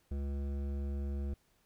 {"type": "tone with hard clipping", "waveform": "sine", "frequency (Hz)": 70, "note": "C#2", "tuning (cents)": 18, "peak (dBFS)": -36, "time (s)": [0.11, 1.34], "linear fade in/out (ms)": 5, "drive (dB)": 13, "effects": ["pink hiss -72 dBFS RMS until 1.65 s"]}